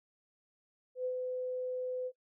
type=tone with ADSR envelope; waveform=sine; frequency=506 Hz; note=B4; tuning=42 cents sharp; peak=-31 dBFS; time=0.95-2.12 s; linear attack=100 ms; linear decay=81 ms; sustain=-3 dB; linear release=55 ms; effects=noise-tail reverb RT60 0.1 s tail -20 dB re dry